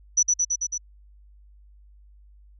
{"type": "tone with echo", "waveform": "sine", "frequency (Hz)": 5930, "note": "F#8", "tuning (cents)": 3, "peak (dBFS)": -15, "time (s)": [0.17, 0.23], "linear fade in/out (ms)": 10, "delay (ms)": 110, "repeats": 5, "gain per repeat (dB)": -2, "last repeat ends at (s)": 0.78, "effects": ["added 50 Hz sine -49 dBFS peak until 2.59 s"]}